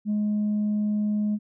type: tone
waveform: sine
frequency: 209.8 Hz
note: G#3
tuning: 18 cents sharp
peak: -20 dBFS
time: 0.05-1.39 s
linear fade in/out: 50 ms
effects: tanh soft clip ceiling -20 dBFS